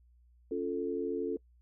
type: chord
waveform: sine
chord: Db augmented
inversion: none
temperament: equal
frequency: 277.2 / 349.2 / 440 Hz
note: Db4 / F4 / A4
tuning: 0 / 0 / 0 cents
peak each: -37 / -36 / -34 dBFS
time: 0.51-1.37 s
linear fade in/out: 5 ms
effects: noise-tail reverb RT60 0.1 s tail -24 dB re dry + added 60 Hz sine -60 dBFS peak until 1.61 s